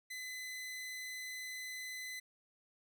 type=tone; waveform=sawtooth; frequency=2019 Hz; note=B6; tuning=38 cents sharp; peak=-39 dBFS; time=0.1-2.2 s; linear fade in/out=10 ms; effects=none